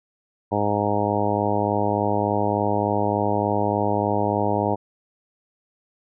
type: harmonic tone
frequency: 103.4 Hz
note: G#2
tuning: 7 cents flat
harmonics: 1 / 2 / 3 / 4 / 5 / 6 / 7 / 8 / 9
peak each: -28 / -28 / -28 / -28 / -28 / -28 / -28 / -28 / -28 dBFS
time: 0.51-4.76 s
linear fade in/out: 20 ms
effects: none